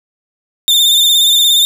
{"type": "tone with vibrato", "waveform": "40% pulse", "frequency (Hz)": 3600, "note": "A7", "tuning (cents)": 39, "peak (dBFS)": -6, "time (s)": [0.68, 1.65], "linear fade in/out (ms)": 0, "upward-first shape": "sine", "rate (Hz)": 17, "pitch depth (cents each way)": 44, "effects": ["8-bit"]}